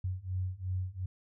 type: beating tone pair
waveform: sine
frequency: 91.1 / 93.9 Hz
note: F#2 / F#2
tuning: -26 / +26 cents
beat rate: 2.8 Hz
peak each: -36 / -35 dBFS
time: 0.04-1.06 s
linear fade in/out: 5 ms
effects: none

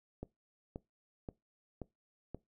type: click train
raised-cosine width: 2 ms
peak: -28 dBFS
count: 5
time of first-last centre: 0.23-2.346 s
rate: 1.89 Hz
effects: noise-tail reverb RT60 0.2 s tail -21 dB re dry

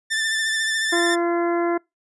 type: tone with vibrato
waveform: sawtooth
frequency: 1774 Hz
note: A6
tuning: 14 cents sharp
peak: -17 dBFS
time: 0.1-1.16 s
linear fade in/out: 20 ms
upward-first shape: triangle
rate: 14 Hz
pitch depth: 32 cents each way
type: harmonic tone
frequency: 343.1 Hz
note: F4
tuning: 31 cents flat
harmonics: 1 / 2 / 3 / 4 / 5 / 6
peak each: -20 / -26 / -30 / -32 / -34 / -36 dBFS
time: 0.92-1.78 s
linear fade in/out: 10 ms
effects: noise-tail reverb RT60 0.2 s tail -25 dB re dry + resampled to 24000 Hz

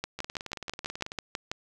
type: two click trains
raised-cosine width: 0.2 ms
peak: -14 / -20 dBFS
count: 10 / 18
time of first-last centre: 0.04-1.515 / 0.19-1.119 s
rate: 6.1 / 18.3 Hz
effects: none

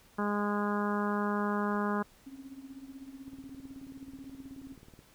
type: harmonic tone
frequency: 206 Hz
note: G#3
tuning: 14 cents flat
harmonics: 1 / 2 / 3 / 4 / 5 / 6 / 7 / 8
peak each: -31 / -36 / -41 / -40 / -37 / -39 / -41 / -44 dBFS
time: 0.18-2.03 s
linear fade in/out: 10 ms
type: tone with tremolo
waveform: sine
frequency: 269.8 Hz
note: C#4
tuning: 47 cents flat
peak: -40 dBFS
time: 2.26-4.76 s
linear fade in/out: 10 ms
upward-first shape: triangle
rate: 16 Hz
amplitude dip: 85%
type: click train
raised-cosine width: 3 ms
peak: -40 dBFS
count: 33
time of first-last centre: 3.28-4.991 s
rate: 18.7 Hz
effects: pink hiss -61 dBFS RMS until 5.14 s

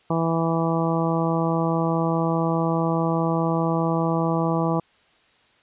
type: harmonic tone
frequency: 164.81 Hz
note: E3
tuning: in tune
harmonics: 1 / 2 / 3 / 4 / 5 / 6 / 7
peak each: -23 / -26 / -28 / -29 / -30 / -31 / -31 dBFS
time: 0.1-4.8 s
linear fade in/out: 5 ms
effects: white hiss -59 dBFS RMS until 5.62 s + resampled to 8000 Hz

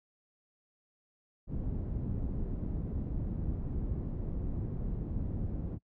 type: low-pass noise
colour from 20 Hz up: pink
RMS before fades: -35 dBFS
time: 1.47-5.79 s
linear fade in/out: 50 ms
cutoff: 230 Hz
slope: 12 dB/octave
effects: noise-tail reverb RT60 0.1 s tail -25 dB re dry

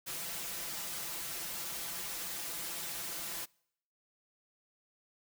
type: noise with comb filter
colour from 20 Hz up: white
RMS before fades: -40 dBFS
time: 0.06-3.46 s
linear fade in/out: 20 ms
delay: 5.9 ms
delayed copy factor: +0.8
effects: noise-tail reverb RT60 0.7 s tail -26 dB re dry

